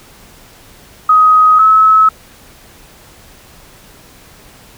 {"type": "tone pair in turn", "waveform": "sine", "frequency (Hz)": [1258, 1292.6], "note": ["D#6", "E6"], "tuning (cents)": [19, -34], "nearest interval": "unison", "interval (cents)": 47, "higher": "second", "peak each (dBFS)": -4, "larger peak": "neither", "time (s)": [[1.09, 1.59], [1.59, 2.09]], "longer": "neither", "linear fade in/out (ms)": 5, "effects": ["pink hiss -41 dBFS RMS until 4.77 s"]}